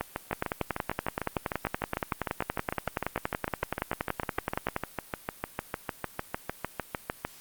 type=two click trains; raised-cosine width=0.5 ms; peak=-14 / -12 dBFS; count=49 / 48; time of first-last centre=0.01-7.25 / 0.33-4.764 s; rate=6.63 / 10.6 Hz; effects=white hiss -51 dBFS RMS until 7.4 s + Opus 32 kbps